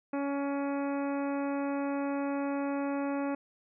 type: harmonic tone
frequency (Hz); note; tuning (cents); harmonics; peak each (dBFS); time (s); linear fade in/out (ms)
280.5; C#4; +21; 1 / 2 / 3 / 4 / 5 / 6 / 7 / 8 / 9; -31 / -36 / -40 / -44 / -46 / -51 / -53 / -54 / -51; 0.13-3.35; 5
effects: none